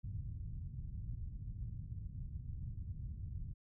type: low-pass noise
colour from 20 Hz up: white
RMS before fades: -44 dBFS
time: 0.03-3.54 s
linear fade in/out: 20 ms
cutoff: 120 Hz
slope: 24 dB/octave
effects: none